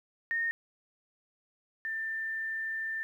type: tone pair in turn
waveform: sine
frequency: 1839 / 1786.6 Hz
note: A#6 / A6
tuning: -24 / +26 cents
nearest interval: minor second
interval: 50 cents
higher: first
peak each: -28 / -32 dBFS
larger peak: first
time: 0.31-0.51 / 1.85-3.03 s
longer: second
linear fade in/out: 0 ms
effects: 11-bit